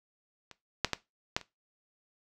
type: clicks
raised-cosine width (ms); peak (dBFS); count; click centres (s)
0.2; -29 / -7 / -11 / -10 / -29; 5; 0.513 / 0.847 / 0.933 / 1.365 / 1.413
effects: noise-tail reverb RT60 0.2 s tail -17 dB re dry